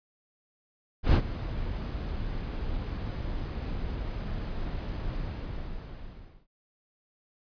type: noise with ADSR envelope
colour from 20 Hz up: brown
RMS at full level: -17 dBFS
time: 1.03-6.47 s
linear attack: 110 ms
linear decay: 70 ms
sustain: -16 dB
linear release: 1300 ms
effects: resampled to 11025 Hz